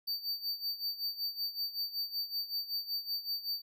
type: tone with tremolo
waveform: square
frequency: 4603 Hz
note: D8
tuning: 36 cents flat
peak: -32 dBFS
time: 0.07-3.62 s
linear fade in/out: 10 ms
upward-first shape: sine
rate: 5.3 Hz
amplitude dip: 80%
effects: none